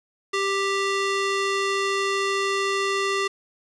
square tone with band-pass filter, 393.3 Hz, G4, 6 cents sharp, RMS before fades -24 dBFS, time 0.33-3.28 s, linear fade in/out 10 ms, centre 2400 Hz, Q 0.5, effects resampled to 22050 Hz + 7-bit

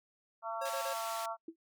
harmonic tone, 225.8 Hz, A3, 45 cents sharp, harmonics 3 / 4 / 5 / 6, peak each -40 / -41 / -42 / -43 dBFS, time 0.42-1.37 s, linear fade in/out 50 ms
square tone bursts, 544 Hz, C#5, 33 cents flat, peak -38 dBFS, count 3, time 0.61-0.937 s, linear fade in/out 10 ms, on 89 ms, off 30 ms
pink band-pass noise, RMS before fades -45 dBFS, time 0.65-1.26 s, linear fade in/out 5 ms, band 2000 to 16000 Hz, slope 12 dB/octave
sine tone with exponential decay, 328.2 Hz, E4, 8 cents flat, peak -37 dBFS, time 1.48-1.56 s, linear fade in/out 5 ms, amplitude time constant 16 ms
effects noise-tail reverb RT60 0.1 s tail -26 dB re dry

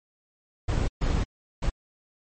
brown noise bursts at uneven times, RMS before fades -24 dBFS, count 3, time 0.68-0.88 / 1.01-1.24 / 1.62-1.7 s, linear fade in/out 10 ms, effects MP3 32 kbps

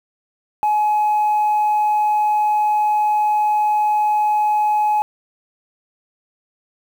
sine tone, 845 Hz, G#5, 30 cents sharp, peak -12 dBFS, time 0.63-5.02 s, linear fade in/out 0 ms, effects tanh soft clip ceiling -12 dBFS + 7-bit

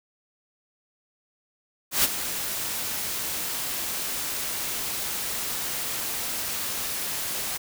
white noise with ADSR envelope, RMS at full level -19 dBFS, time 1.91-7.58 s, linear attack 130 ms, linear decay 26 ms, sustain -11 dB, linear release 17 ms, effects none

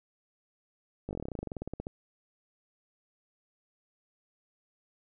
slowing click train, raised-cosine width 2 ms, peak -23 dBFS, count 21, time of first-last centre 1.09-1.869 s, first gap 19 ms, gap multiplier 1.07, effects none

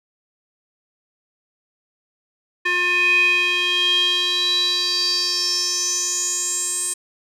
square tone with band-pass filter sweep, 356.8 Hz, F4, 37 cents sharp, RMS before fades -20 dBFS, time 2.65-6.94 s, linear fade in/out 10 ms, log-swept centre 2100 to 8500 Hz, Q 7.8, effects none

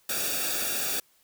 white noise with comb filter, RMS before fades -29 dBFS, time 0.09-1 s, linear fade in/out 5 ms, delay 0.97 ms, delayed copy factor -0.8, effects white hiss -64 dBFS RMS until 1.23 s

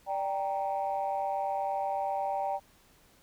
sine chord, G minor, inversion second, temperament equal, 587.3 / 784 / 932.3 Hz, D5 / G5 / Bb5, 0 / 0 / 0 cents, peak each -34 / -30 / -36 dBFS, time 0.06-2.6 s, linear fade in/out 50 ms, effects tanh soft clip ceiling -22 dBFS + pink hiss -62 dBFS RMS until 3.22 s

